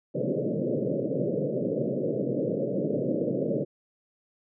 white band-pass noise, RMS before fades -28 dBFS, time 0.14-3.65 s, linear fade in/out 20 ms, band 120 to 590 Hz, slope 96 dB/octave, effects none

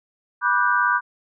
sine chord, G major seventh, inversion first, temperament just, 980 / 1176 / 1470 / 1568 Hz, B5 / D6 / F#6 / G6, -14 / +2 / -12 / 0 cents, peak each -22 dBFS, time 0.41-1.01 s, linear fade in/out 50 ms, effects none

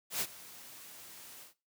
white noise with ADSR envelope, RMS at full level -32 dBFS, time 0.1-1.54 s, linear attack 110 ms, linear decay 52 ms, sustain -19 dB, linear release 120 ms, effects noise-tail reverb RT60 0.3 s tail -19 dB re dry + high-pass 100 Hz 12 dB/octave

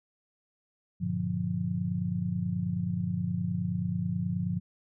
sine chord, G minor seventh, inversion none, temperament just, 98 / 117.6 / 147 / 176.4 Hz, G2 / Bb2 / D3 / F3, 0 / +16 / +2 / +18 cents, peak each -35 / -36 / -36 / -30 dBFS, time 1-4.6 s, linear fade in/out 20 ms, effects none

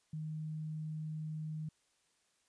sine tone, 155.56 Hz, D#3, in tune, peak -38 dBFS, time 0.13-1.69 s, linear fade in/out 5 ms, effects white hiss -75 dBFS RMS until 2.48 s + resampled to 22050 Hz

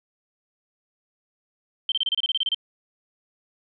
sine tone bursts, 3125 Hz, G7, 6 cents flat, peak -20 dBFS, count 12, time 1.89-2.546 s, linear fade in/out 2 ms, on 29 ms, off 28 ms, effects none

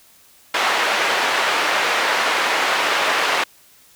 white band-pass noise, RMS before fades -19 dBFS, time 0.54-3.44 s, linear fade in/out 5 ms, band 510 to 2200 Hz, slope 12 dB/octave, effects white hiss -51 dBFS RMS until 3.95 s

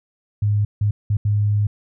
sine tone bursts at uneven times, 103.83 Hz, G#2, in tune, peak -15 dBFS, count 4, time 0.42-0.65 / 0.81-0.91 / 1.1-1.17 / 1.25-1.67 s, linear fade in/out 5 ms, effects none

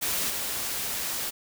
white noise with level steps, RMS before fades -28 / -31 dBFS, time 0.01-1.31 s, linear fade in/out 20 ms, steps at 0.3 s, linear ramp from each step 2 ms, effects none

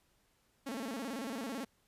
sawtooth tone with vibrato, 248.2 Hz, B3, 9 cents sharp, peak -34 dBFS, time 0.66-1.65 s, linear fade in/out 10 ms, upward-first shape square, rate 18 Hz, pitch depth 180 cents each way, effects pink hiss -73 dBFS RMS until 1.87 s + resampled to 32000 Hz

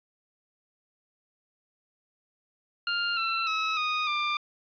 20% pulse tone with pitch steps, 1400 / 1344.5 / 1291.2 / 1240.1 / 1190.9 Hz, F6 / E6 / E6 / D#6 / D6, +4 / +34 / -36 / -6 / +24 cents, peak -21 dBFS, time 2.87-4.37 s, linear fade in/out 2 ms, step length 300 ms, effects resampled to 11025 Hz + 9-bit

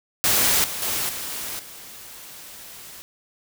white noise with level steps, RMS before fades -19 / -30 / -25 / -31 / -41 dBFS, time 0.24-3.02 s, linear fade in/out 0 ms, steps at 0.64 / 0.82 / 1.09 / 1.59 s, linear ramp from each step 2 ms, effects none

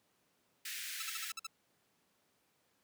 pink high-pass noise, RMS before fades -43 dBFS, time 0.65-1.32 s, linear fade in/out 5 ms, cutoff 1600 Hz, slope 48 dB/octave
10% pulse tone bursts, 1318.5 Hz, E6, in tune, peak -32 dBFS, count 7, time 1-1.469 s, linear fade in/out 5 ms, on 25 ms, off 49 ms
effects pink hiss -75 dBFS RMS until 2.83 s + high-pass 150 Hz 12 dB/octave

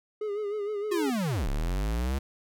triangle tone with vibrato, 415.3 Hz, G#4, in tune, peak -27 dBFS, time 0.21-1.1 s, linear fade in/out 5 ms, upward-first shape sine, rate 6.5 Hz, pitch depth 60 cents each way
square linear two-way sweep, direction down then up, 370 to 32.7 to 69.9 Hz, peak -27 dBFS, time 0.91-2.19 s, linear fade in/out 10 ms, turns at 1.48 s
effects none

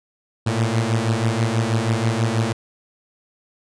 sawtooth beating tone pair, 110 / 116.2 Hz, A2 / A#2, 0 / -5 cents, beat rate 6.2 Hz, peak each -17 dBFS, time 0.46-2.53 s, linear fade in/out 10 ms, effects resampled to 22050 Hz

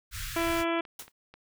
pink band-stop noise, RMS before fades -37 dBFS, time 0.11-0.65 s, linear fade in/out 50 ms, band 130 to 1300 Hz, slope 48 dB/octave
harmonic tone, 334.4 Hz, E4, 25 cents sharp, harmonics 1 / 2 / 3 / 4 / 5 / 6 / 7 / 8 / 9 / 10, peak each -29 / -32 / -35 / -36 / -40 / -42 / -37 / -44 / -45 / -44 dBFS, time 0.36-0.81 s, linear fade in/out 5 ms
clicks, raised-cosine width 0.3 ms, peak -33 dBFS, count 5, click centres 0.791 / 0.852 / 1.023 / 1.08 / 1.34 s
white noise with exponential decay, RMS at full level -36 dBFS, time 0.99-1.12 s, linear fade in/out 5 ms, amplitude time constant 27 ms
effects none

